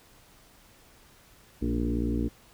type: harmonic tone with a mistuned harmonic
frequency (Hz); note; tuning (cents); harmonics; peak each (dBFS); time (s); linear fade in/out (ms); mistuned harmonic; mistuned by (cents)
58.27; A#1; 0; 1 / 2 / 3 / 4 / 5 / 6 / 7 / 8; -30 / -35 / -41 / -31 / -31 / -37 / -41 / -42; 1.61-2.29; 20; 4; -38
effects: pink hiss -57 dBFS RMS until 2.53 s